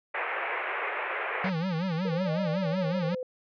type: band-pass noise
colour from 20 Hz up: white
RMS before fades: -32 dBFS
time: 0.14-1.5 s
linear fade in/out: 10 ms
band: 390 to 2400 Hz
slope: 48 dB/octave
type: tone with vibrato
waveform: square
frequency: 174.61 Hz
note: F3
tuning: in tune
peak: -28 dBFS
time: 1.44-3.15 s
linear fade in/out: 5 ms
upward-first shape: sine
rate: 5.4 Hz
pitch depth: 170 cents each way
type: exponential two-way sweep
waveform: sine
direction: up then down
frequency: 466.2 to 622.3 to 505 Hz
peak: -31 dBFS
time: 2.05-3.23 s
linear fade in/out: 2 ms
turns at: 2.33 s
effects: resampled to 11025 Hz